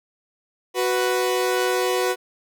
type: tone pair together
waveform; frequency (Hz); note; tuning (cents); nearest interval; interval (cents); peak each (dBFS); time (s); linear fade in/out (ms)
sawtooth; 370 / 493.9; F#4 / B4; 0 / 0; perfect fourth; 500; -18 / -19; 0.74-2.16; 50
effects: none